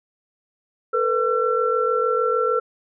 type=tone cluster; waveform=sine; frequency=448.5 / 495.1 / 1350 Hz; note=A4 / B4 / E6; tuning=+33 / +4 / +41 cents; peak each=-22 dBFS; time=0.93-2.6 s; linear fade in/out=10 ms; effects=none